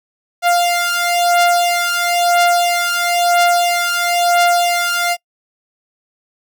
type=beating tone pair; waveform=sawtooth; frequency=698.5 / 699.5 Hz; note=F5 / F5; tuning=0 / +3 cents; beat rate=1 Hz; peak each=-11 / -12 dBFS; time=0.42-5.17 s; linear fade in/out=50 ms; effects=noise-tail reverb RT60 0.1 s tail -25 dB re dry